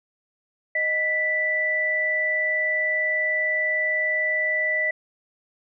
sine tone pair together, 622.2 / 1975.5 Hz, D#5 / B6, 0 / 0 cents, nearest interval octave + minor sixth, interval 2000 cents, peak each -29 / -21 dBFS, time 0.75-4.91 s, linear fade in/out 5 ms, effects none

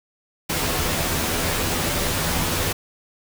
pink noise with comb filter, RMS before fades -23 dBFS, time 0.49-2.73 s, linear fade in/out 10 ms, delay 12 ms, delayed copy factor +0.65, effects none

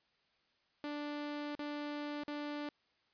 sawtooth tone with dropouts, 293.7 Hz, D4, in tune, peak -35 dBFS, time 0.84-2.69 s, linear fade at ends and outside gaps 1 ms, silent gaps 1.552-1.592 / 2.235-2.28 s, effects white hiss -75 dBFS RMS until 3.13 s + resampled to 11025 Hz

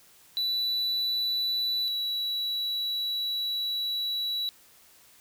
triangle tone pair in turn, 3961 / 3920 Hz, B7 / B7, +4 / -14 cents, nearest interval unison, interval 18 cents, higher first, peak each -24 / -26 dBFS, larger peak first, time 0.37-1.88 / 1.88-4.49 s, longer second, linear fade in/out 0 ms, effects white hiss -57 dBFS RMS until 5.2 s

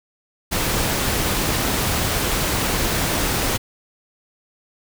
pink noise, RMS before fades -21 dBFS, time 0.51-3.58 s, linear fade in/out 20 ms, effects none

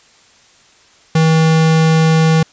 square tone, 160.3 Hz, E3, 48 cents flat, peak -9 dBFS, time 1.15-2.43 s, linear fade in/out 5 ms, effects white hiss -48 dBFS RMS until 2.52 s + resampled to 16000 Hz

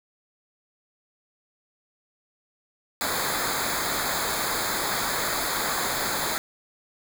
pink noise with comb filter, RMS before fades -27 dBFS, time 3.01-6.38 s, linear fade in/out 0 ms, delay 0.35 ms, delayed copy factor -0.85, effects none

